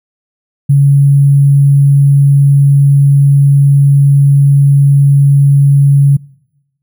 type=tone with sample-and-hold; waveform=sine; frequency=140.4 Hz; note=C#3; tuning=22 cents sharp; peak=-3 dBFS; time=0.69-6.17 s; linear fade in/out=10 ms; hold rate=11025 Hz; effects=noise-tail reverb RT60 1.0 s tail -25 dB re dry